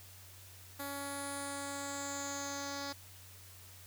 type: tone with low-pass filter sweep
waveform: 10% pulse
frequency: 280.7 Hz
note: C#4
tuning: 22 cents sharp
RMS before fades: -41 dBFS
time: 0.79-2.93 s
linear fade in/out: 10 ms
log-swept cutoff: 12000 to 5400 Hz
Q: 7
effects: added 93 Hz sine -56 dBFS peak until 3.86 s + white hiss -56 dBFS RMS until 3.86 s